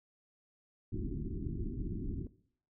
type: low-pass noise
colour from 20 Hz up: pink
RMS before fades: -38 dBFS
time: 0.92-2.27 s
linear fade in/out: 2 ms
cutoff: 380 Hz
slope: 96 dB/octave
effects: noise-tail reverb RT60 0.6 s tail -19 dB re dry